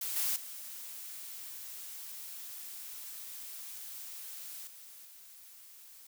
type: noise with level steps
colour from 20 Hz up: blue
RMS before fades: -37 / -32 / -45 / -52 / -54 dBFS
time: 0.01-6.07 s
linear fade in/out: 5 ms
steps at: 0.16 / 0.36 / 4.67 / 5.05 s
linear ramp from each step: 2 ms
effects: none